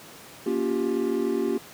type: chord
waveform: triangle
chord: G half-diminished seventh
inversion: first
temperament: just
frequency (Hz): 235.2 / 282.2 / 352.8 / 392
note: Bb3 / Db4 / F4 / G4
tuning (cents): +16 / +31 / +18 / 0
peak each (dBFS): -27 / -28 / -26 / -25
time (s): 0.46-1.58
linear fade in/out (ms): 5
effects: pink hiss -45 dBFS RMS until 1.73 s + high-pass 150 Hz 12 dB/octave